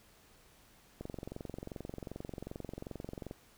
click train, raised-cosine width 2 ms, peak -28 dBFS, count 53, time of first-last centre 1.01-3.311 s, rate 22.6 Hz, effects pink hiss -63 dBFS RMS until 3.57 s

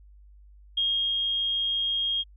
sine tone with ADSR envelope, 3247 Hz, G#7, 40 cents flat, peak -22 dBFS, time 0.77-2.24 s, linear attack 7 ms, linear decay 360 ms, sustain -2 dB, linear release 35 ms, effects added 50 Hz sine -49 dBFS peak until 2.36 s

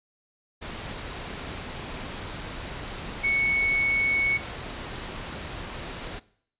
sine tone in noise, 2217 Hz, C#7, in tune, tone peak -21 dBFS, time 3.23-4.38 s, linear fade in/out 20 ms, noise pink, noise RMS -36 dBFS, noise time 0.61-6.2 s, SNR +12 dB, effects noise-tail reverb RT60 0.6 s tail -20 dB re dry + resampled to 8000 Hz

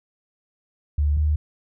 sine tone pair in turn, 73.42 / 75.7 Hz, D2 / D#2, 0 / -47 cents, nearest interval minor second, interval 53 cents, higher second, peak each -17 dBFS, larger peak neither, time 0.98-1.17 / 1.17-1.36 s, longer neither, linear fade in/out 5 ms, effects none

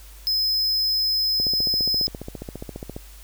square tone, 5100 Hz, D#8, 42 cents sharp, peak -20 dBFS, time 0.27-2.07 s, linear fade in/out 0 ms
click train, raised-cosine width 2 ms, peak -19 dBFS, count 24, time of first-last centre 1.4-2.965 s, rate 14.7 Hz
effects added 50 Hz sine -42 dBFS peak until 3.23 s + white hiss -49 dBFS RMS until 3.23 s

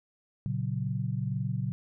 sine chord, F# major, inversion first, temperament equal, 116.54 / 138.59 / 185 Hz, A#2 / C#3 / F#3, 0 / 0 / 0 cents, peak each -32 / -32 / -35 dBFS, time 0.46-1.72 s, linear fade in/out 0 ms, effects none

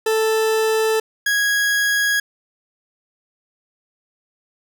40% pulse tone pair in turn, 440.4 / 1654.6 Hz, A4 / G#6, +2 / -7 cents, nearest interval octave + major seventh, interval 2291 cents, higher second, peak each -15 dBFS, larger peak neither, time 0.06-1 / 1.26-2.2 s, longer neither, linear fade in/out 5 ms, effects none

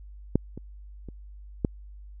clicks, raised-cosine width 3 ms, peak -7 / -24 / -27 / -10 dBFS, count 4, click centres 0.356 / 0.576 / 1.087 / 1.648 s, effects added 50 Hz sine -42 dBFS peak until 2.2 s

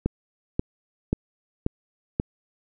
click train, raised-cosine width 3 ms, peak -9 dBFS, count 5, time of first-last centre 0.06-2.199 s, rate 1.87 Hz, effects none

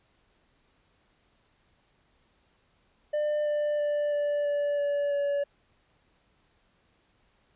triangle tone with pitch steps, 598 / 593.2 / 588.4 / 583.7 / 579 / 574.3 / 569.7 Hz, D5 / D5 / D5 / D5 / D5 / D5 / C#5, +31 / +17 / +3 / -11 / -25 / -39 / +47 cents, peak -23 dBFS, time 3.13-5.44 s, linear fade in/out 10 ms, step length 330 ms, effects pink hiss -68 dBFS RMS until 7.55 s + resampled to 8000 Hz

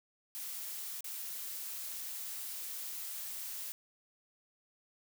blue noise with dropouts, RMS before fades -42 dBFS, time 0.35-3.72 s, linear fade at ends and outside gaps 0 ms, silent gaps 1.007-1.043 s, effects none

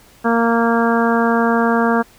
harmonic tone, 231.6 Hz, A#3, 11 cents flat, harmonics 1 / 2 / 3 / 4 / 5 / 6 / 7, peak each -16 / -19 / -21 / -22 / -23 / -24 / -24 dBFS, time 0.24-2.03 s, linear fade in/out 20 ms, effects pink hiss -48 dBFS RMS until 2.18 s

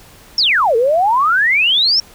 sine exponential two-way sweep, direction down then up, 5588 to 440 to 5588 Hz, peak -10 dBFS, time 0.38-2 s, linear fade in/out 2 ms, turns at 0.76 s, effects pink hiss -43 dBFS RMS until 2.14 s

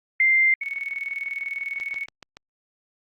sine tone, 2093 Hz, C7, in tune, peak -15 dBFS, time 0.2-0.54 s, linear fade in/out 2 ms
sine tone with tremolo, 2217 Hz, C#7, in tune, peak -25 dBFS, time 0.61-2.06 s, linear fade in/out 5 ms, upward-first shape square, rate 20 Hz, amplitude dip 65%
click train, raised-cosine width 0.2 ms, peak -23 dBFS, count 5, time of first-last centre 1.8-2.37 s, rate 7.02 Hz
effects Opus 48 kbps

